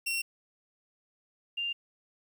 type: tone pair in turn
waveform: sawtooth / sine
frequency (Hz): 2730 / 2794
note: F7 / F7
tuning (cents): -40 / 0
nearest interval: unison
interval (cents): 40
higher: second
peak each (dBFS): -26 / -30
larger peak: first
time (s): 0.06-0.22 / 1.57-1.73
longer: neither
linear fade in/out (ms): 10
effects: 11-bit

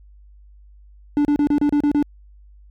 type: tone bursts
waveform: triangle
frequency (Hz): 292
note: D4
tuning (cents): -10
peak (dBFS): -12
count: 8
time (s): 1.17-2.026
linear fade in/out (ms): 0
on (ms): 79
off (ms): 32
effects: added 50 Hz sine -44 dBFS peak until 2.7 s

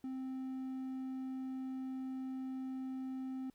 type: tone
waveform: triangle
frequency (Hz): 261.6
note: C4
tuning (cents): 0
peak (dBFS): -37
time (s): 0.04-3.5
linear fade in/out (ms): 2
effects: pink hiss -75 dBFS RMS until 3.54 s

